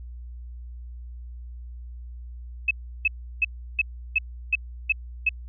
sine tone bursts, 2592 Hz, E7, 30 cents flat, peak -17 dBFS, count 8, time 2.68-5.292 s, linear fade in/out 5 ms, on 29 ms, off 340 ms, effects added 60 Hz sine -36 dBFS peak until 5.48 s

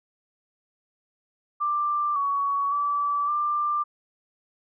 sine tone with pitch steps, 1182 / 1123 / 1156 / 1187 Hz, D6 / C#6 / D6 / D6, +11 / +22 / -28 / +18 cents, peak -22 dBFS, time 1.6-3.84 s, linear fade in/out 20 ms, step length 560 ms, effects none

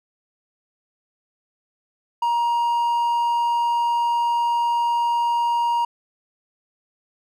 triangle tone, 944 Hz, A#5, 22 cents sharp, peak -16 dBFS, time 2.22-5.85 s, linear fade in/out 5 ms, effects none

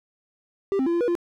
triangle tone with pitch steps, 394.2 / 264.2 / 339.9 / 343.2 / 483.5 / 346.3 Hz, G4 / C4 / F4 / F4 / B4 / F4, +10 / +17 / -47 / -30 / -37 / -15 cents, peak -18 dBFS, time 0.72-1.152 s, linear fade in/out 0 ms, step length 72 ms, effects none

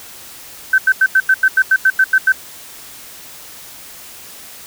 sine tone bursts, 1538 Hz, G6, 33 cents flat, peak -7 dBFS, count 12, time 0.73-2.322 s, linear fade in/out 5 ms, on 52 ms, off 88 ms, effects white hiss -36 dBFS RMS until 4.66 s

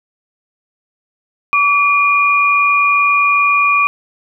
sine tone pair together, 1147.6 / 2425 Hz, D6 / D#7, -40 / -45 cents, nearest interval octave + minor second, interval 1295 cents, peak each -12 / -12 dBFS, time 1.53-3.87 s, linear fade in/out 0 ms, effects none

